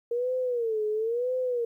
sine tone with vibrato, 466.2 Hz, A#4, in tune, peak -25 dBFS, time 0.11-1.65 s, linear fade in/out 5 ms, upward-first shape sine, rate 0.99 Hz, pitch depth 160 cents each way, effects 11-bit

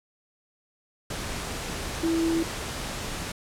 sine tone in noise, 329.4 Hz, E4, 1 cent flat, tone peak -22 dBFS, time 2.03-2.43 s, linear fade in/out 5 ms, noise pink, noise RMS -33 dBFS, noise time 1.1-3.32 s, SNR +8 dB, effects low-pass 10000 Hz 12 dB/octave

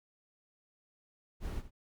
brown noise with echo, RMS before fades -37 dBFS, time 1.4-1.63 s, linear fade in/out 50 ms, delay 79 ms, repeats 1, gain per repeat -13 dB, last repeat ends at 1.709 s, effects none

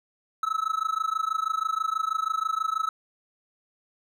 triangle tone with amplitude modulation, 1300 Hz, E6, 24 cents flat, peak -19 dBFS, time 0.43-2.89 s, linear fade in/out 2 ms, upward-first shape sine, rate 26.2 Hz, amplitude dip 95%, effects none

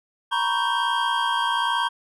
triangle tone cluster, 935 / 996 / 1112 / 1560 / 3233 Hz, A#5 / B5 / C#6 / G6 / G#7, +5 / +14 / +5 / -9 / -47 cents, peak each -23 / -26 / -26 / -26 / -27 dBFS, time 0.31-1.89 s, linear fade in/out 20 ms, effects none

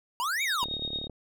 square exponential two-way sweep, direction up then down, 923 to 2381 to 923 Hz, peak -28 dBFS, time 0.2-0.64 s, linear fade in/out 0 ms, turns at 0.43 s
sine tone with tremolo, 3729 Hz, A#7, in tune, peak -28 dBFS, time 0.38-1.08 s, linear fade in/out 50 ms, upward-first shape triangle, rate 9.1 Hz, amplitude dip 70%
click train, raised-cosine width 2 ms, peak -27 dBFS, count 18, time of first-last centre 0.63-1.097 s, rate 36.4 Hz
effects none

